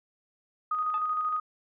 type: tone with tremolo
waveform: sine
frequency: 1244.5 Hz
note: D#6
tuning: in tune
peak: -25 dBFS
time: 0.71-1.4 s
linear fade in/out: 5 ms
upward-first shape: square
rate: 13 Hz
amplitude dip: 30%
type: tone with exponential decay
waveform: 45% pulse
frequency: 873 Hz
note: A5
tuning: 14 cents flat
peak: -34 dBFS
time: 0.94-1.06 s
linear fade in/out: 1 ms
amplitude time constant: 24 ms
effects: resampled to 8000 Hz